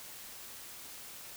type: silence
effects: white hiss -48 dBFS RMS until 1.36 s